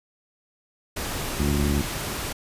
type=noise; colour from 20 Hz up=pink; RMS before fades=-30 dBFS; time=0.96-2.33 s; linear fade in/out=10 ms
type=harmonic tone; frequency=71.8 Hz; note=D2; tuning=39 cents flat; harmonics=1 / 2 / 3 / 4 / 5; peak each=-24 / -28 / -27 / -30 / -31 dBFS; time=1.39-1.82 s; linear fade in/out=5 ms
effects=resampled to 32000 Hz